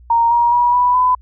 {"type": "tone with pitch steps", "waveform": "sine", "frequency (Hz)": [930, 947.9, 966.1, 984.7, 1003.7], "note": ["A#5", "A#5", "B5", "B5", "B5"], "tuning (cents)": [-4, 29, -38, -5, 28], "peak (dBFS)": -10, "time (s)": [0.1, 1.15], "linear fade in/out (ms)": 5, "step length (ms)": 210, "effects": ["added 60 Hz sine -40 dBFS peak until 1.21 s"]}